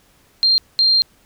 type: tone bursts at uneven times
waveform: sine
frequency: 4186 Hz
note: C8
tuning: in tune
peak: -11 dBFS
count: 2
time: 0.43-0.58 / 0.79-1.02 s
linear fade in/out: 0 ms
effects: pink hiss -55 dBFS RMS until 1.25 s